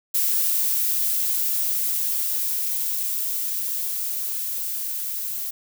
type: noise with level ramp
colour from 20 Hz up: violet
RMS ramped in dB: -21 to -29 dBFS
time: 0.14-5.51 s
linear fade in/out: 10 ms
effects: none